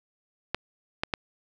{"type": "clicks", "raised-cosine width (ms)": 0.3, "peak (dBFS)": -10, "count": 3, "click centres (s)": [0.546, 1.035, 1.138], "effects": []}